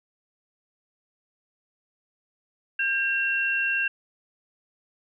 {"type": "tone pair together", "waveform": "sine", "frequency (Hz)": [1598.4, 2728], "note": ["G6", "F7"], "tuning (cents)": [33, -41], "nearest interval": "major sixth", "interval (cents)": 926, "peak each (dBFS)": -25, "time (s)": [2.79, 3.88], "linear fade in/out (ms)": 5, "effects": []}